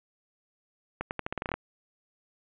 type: accelerating click train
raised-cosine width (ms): 0.5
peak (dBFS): -16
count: 11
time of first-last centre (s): 1.01-1.54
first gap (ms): 99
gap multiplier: 0.85
effects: resampled to 8000 Hz + 7-bit